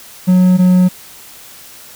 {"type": "tone pair in turn", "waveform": "triangle", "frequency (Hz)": [183, 182.36], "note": ["F#3", "F#3"], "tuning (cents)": [-19, -25], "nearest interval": "unison", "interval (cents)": 6, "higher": "first", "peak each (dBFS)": -4, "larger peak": "neither", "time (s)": [[0.27, 0.58], [0.58, 0.89]], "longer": "neither", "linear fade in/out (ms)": 20, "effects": ["white hiss -37 dBFS RMS until 1.95 s"]}